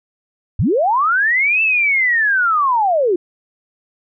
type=linear two-way sweep; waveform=sine; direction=up then down; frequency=61.8 to 2667 to 332.3 Hz; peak=-12 dBFS; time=0.59-3.16 s; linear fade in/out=5 ms; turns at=1.62 s; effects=none